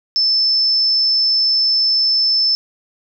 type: tone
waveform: sine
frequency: 5274 Hz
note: E8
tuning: in tune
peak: -12 dBFS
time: 0.16-2.55 s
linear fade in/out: 0 ms
effects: none